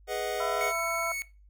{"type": "chord", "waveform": "square", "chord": "G# minor seventh", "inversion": "none", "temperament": "equal with one note detuned", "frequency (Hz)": [415.3, 493.9, 628, 740], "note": ["G#4", "B4", "D#5", "F#5"], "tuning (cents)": [0, 0, 16, 0], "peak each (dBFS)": -36, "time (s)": [0.07, 0.73], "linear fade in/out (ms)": 50}
{"type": "harmonic tone", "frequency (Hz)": 334.9, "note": "E4", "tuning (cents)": 27, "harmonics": [2, 3, 4], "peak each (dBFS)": [-33, -38, -33], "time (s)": [0.4, 1.12], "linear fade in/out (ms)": 2}
{"type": "tone", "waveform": "45% pulse", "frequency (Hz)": 2214, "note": "C#7", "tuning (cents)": -3, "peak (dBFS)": -31, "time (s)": [0.61, 1.22], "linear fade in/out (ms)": 0}
{"effects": ["noise-tail reverb RT60 0.3 s tail -19 dB re dry", "added 50 Hz sine -53 dBFS peak until 1.49 s"]}